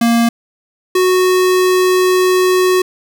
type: tone pair in turn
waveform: square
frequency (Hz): 233.1 / 368.5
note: A#3 / F#4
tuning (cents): 0 / -7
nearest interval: minor sixth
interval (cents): 793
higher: second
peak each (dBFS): -10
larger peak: neither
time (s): 0.01-0.29 / 0.95-2.82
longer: second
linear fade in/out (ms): 5
effects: none